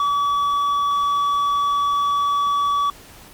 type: tone with tanh clipping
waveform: sine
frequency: 1143 Hz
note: D6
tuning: 47 cents flat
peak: -18 dBFS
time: 0-2.9 s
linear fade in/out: 2 ms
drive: 6 dB
effects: pink hiss -44 dBFS RMS until 3.33 s + Opus 48 kbps